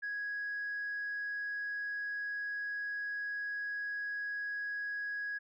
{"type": "tone", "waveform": "sine", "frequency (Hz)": 1661, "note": "G#6", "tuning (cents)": 0, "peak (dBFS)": -34, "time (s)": [0.02, 5.39], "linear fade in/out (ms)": 20, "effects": ["tanh soft clip ceiling -32 dBFS"]}